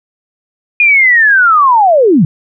sine linear sweep, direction down, 2462 to 134.3 Hz, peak -4 dBFS, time 0.8-2.25 s, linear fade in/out 2 ms, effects none

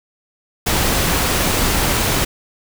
pink noise, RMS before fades -17 dBFS, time 0.66-2.25 s, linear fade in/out 10 ms, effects none

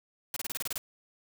white noise bursts, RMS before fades -34 dBFS, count 9, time 0.34-0.78 s, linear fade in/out 2 ms, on 24 ms, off 28 ms, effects none

